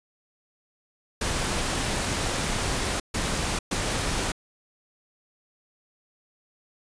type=noise bursts at uneven times; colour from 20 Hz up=pink; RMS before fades=-27 dBFS; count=3; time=1.21-3 / 3.14-3.59 / 3.71-4.32 s; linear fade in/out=5 ms; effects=resampled to 22050 Hz